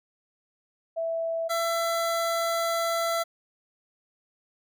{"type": "tone pair in turn", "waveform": ["sine", "25% pulse"], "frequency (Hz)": [659.3, 670.4], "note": ["E5", "E5"], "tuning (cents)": [0, 29], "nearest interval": "unison", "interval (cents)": 29, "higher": "second", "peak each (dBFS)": [-26, -21], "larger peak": "second", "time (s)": [[0.96, 1.49], [1.49, 3.24]], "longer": "second", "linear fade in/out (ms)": 20, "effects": []}